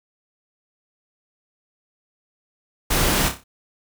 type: noise with echo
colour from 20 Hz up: pink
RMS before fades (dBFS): -20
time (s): 2.9-3.29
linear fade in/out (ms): 10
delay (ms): 30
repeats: 5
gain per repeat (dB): -7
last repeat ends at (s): 3.44
effects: none